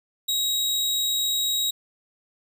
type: tone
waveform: sawtooth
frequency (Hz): 3814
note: A#7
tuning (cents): +39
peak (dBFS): -19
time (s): 0.28-1.71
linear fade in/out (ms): 10
effects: none